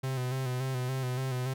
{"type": "tone with vibrato", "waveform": "45% pulse", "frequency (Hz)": 129, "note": "C3", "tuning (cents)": -24, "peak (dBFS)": -30, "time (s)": [0.03, 1.54], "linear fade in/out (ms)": 10, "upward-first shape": "square", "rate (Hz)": 3.5, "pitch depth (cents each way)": 39, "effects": []}